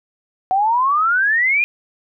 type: exponential sweep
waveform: sine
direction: up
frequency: 740 to 2471 Hz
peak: -13 dBFS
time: 0.51-1.64 s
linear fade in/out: 0 ms
effects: none